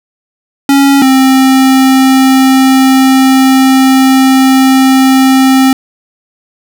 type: tone pair in turn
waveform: square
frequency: 277.2 / 264.3 Hz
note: C#4 / C4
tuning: 0 / +18 cents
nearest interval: minor second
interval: 82 cents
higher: first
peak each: -4 dBFS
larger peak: neither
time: 0.69-1.02 / 1.02-5.73 s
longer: second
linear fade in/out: 2 ms
effects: none